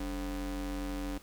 square ring-modulated tone, 120.9 Hz, B2, 36 cents flat, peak -32 dBFS, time 0-1.18 s, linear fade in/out 5 ms, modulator 167 Hz, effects pink hiss -57 dBFS RMS until 1.22 s

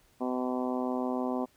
harmonic tone, 126.6 Hz, B2, 43 cents sharp, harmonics 2 / 3 / 4 / 5 / 6 / 7 / 8 / 9, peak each -31 / -37 / -38 / -38 / -39 / -43 / -41 / -48 dBFS, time 0.2-1.46 s, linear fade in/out 20 ms, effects pink hiss -65 dBFS RMS until 1.56 s

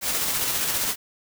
white noise with tremolo, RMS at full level -24 dBFS, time 0.01-0.96 s, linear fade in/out 50 ms, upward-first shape square, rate 15 Hz, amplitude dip 25%, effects none

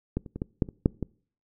clicks, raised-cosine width 3 ms, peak -14 / -28 / -22 / -16 / -9 / -26 / -6 / -16 dBFS, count 8, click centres 0.17 / 0.262 / 0.36 / 0.419 / 0.622 / 0.688 / 0.859 / 1.027 s, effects noise-tail reverb RT60 0.5 s tail -25 dB re dry

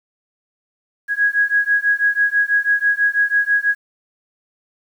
sine beating tone pair, 1653 / 1659.1 Hz, G#6 / G#6, -9 / -2 cents, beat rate 6.1 Hz, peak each -17 dBFS, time 1.08-3.75 s, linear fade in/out 50 ms, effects 8-bit

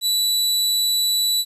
sawtooth tone, 3951 Hz, B7, in tune, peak -14 dBFS, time 0.01-1.45 s, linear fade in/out 50 ms, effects resampled to 32000 Hz + 9-bit

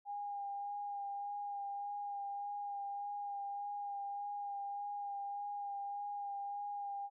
sine tone with vibrato, 810 Hz, G#5, 43 cents flat, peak -39 dBFS, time 0.05-7.1 s, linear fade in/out 50 ms, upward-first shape sine, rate 1.7 Hz, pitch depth 16 cents each way, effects none

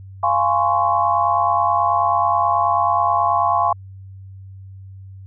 sine chord, Db major seventh, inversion first, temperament just, 693 / 831.5 / 1039.4 / 1108.7 Hz, F5 / Ab5 / C6 / Db6, -14 / +2 / -12 / 0 cents, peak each -20 dBFS, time 0.23-3.73 s, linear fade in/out 5 ms, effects added 96 Hz sine -35 dBFS peak until 5.26 s

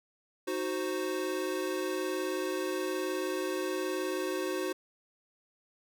square chord, C diminished, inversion first, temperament equal, 311.1 / 370 / 523.3 Hz, Eb4 / Gb4 / C5, 0 / 0 / 0 cents, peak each -38 / -34 / -38 dBFS, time 0.47-4.73 s, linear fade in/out 10 ms, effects none

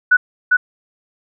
sine tone with echo, 1480 Hz, F#6, in tune, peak -7 dBFS, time 0.11-0.17 s, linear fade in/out 10 ms, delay 400 ms, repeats 1, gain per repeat -2 dB, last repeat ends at 0.57 s, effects none

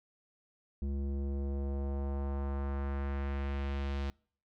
square tone with low-pass filter sweep, 69.4 Hz, C#2, 3 cents sharp, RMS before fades -35 dBFS, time 0.82-4.1 s, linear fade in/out 0 ms, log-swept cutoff 270 to 4100 Hz, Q 1.2, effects noise-tail reverb RT60 0.5 s tail -26 dB re dry

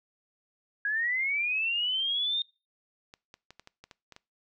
sine linear sweep, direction up, 1634 to 3677 Hz, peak -26 dBFS, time 0.85-2.42 s, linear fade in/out 2 ms
clicks, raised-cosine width 0.2 ms, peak -30 dBFS, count 9, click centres 3.139 / 3.341 / 3.506 / 3.596 / 3.674 / 3.84 / 3.912 / 4.123 / 4.164 s
effects noise-tail reverb RT60 0.3 s tail -23 dB re dry

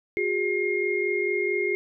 sine tone cluster, 363.4 / 407.9 / 2135 Hz, F#4 / G#4 / C7, -31 / -31 / +34 cents, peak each -27 dBFS, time 0.17-1.75 s, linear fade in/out 0 ms, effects none

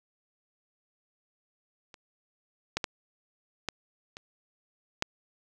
clicks, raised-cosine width 0.2 ms, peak -30 / -11 / -12 / -13 / -25 / -9 dBFS, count 6, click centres 1.942 / 2.77 / 2.842 / 3.687 / 4.169 / 5.024 s, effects none

